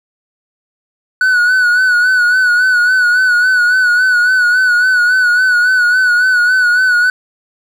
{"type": "tone with vibrato", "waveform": "triangle", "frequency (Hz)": 1480, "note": "F#6", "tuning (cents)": 0, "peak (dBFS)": -6, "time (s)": [1.21, 7.1], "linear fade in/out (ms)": 2, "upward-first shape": "sine", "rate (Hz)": 3.6, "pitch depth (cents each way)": 49, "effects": []}